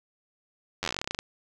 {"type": "slowing click train", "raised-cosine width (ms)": 0.2, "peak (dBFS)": -12, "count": 17, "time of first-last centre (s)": [0.83, 1.189], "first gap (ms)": 10, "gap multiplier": 1.1, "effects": []}